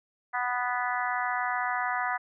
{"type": "harmonic tone", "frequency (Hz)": 246.9, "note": "B3", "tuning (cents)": 0, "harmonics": [3, 4, 5, 6, 7, 8], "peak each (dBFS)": [-32, -33, -34, -35, -35, -36], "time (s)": [0.33, 2.18], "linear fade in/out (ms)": 20, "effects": []}